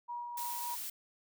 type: tone with tremolo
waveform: sine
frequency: 958 Hz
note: A#5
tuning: 47 cents sharp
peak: -37 dBFS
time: 0.08-0.76 s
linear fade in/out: 20 ms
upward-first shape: sine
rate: 3.5 Hz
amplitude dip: 30%
type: noise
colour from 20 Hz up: blue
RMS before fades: -41 dBFS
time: 0.37-0.9 s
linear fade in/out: 5 ms
effects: none